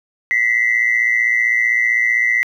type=tone pair together; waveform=sine; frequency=1944.4 / 2060 Hz; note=B6 / C7; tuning=-28 / -28 cents; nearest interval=minor second; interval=100 cents; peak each=-15 dBFS; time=0.31-2.43 s; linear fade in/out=0 ms; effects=tanh soft clip ceiling -6 dBFS + 8-bit